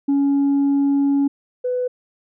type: tone pair in turn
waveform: sine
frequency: 280 / 498.9 Hz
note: C#4 / B4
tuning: +18 / +17 cents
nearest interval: minor seventh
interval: 999 cents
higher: second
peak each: -12 / -18 dBFS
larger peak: first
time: 0.08-1.28 / 1.64-1.88 s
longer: first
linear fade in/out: 10 ms
effects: tanh soft clip ceiling -13 dBFS